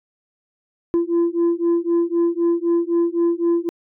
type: beating tone pair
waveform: sine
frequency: 338.5 / 342.4 Hz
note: E4 / F4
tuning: +46 / -34 cents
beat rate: 3.9 Hz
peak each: -17 dBFS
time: 0.94-3.69 s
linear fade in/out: 0 ms
effects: tanh soft clip ceiling -13 dBFS